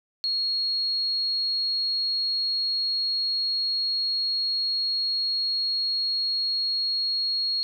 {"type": "tone", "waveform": "sine", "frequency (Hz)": 4300, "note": "C8", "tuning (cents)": 47, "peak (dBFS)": -23, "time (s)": [0.24, 7.63], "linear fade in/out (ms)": 0, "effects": []}